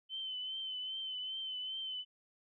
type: tone with vibrato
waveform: sine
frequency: 3061 Hz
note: G7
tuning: 42 cents flat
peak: -38 dBFS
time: 0.09-2.05 s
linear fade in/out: 50 ms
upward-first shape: triangle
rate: 2.5 Hz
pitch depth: 45 cents each way
effects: none